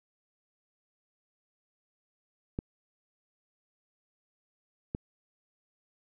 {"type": "clicks", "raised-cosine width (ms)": 3, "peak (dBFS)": -19, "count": 2, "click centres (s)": [2.589, 4.949], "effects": []}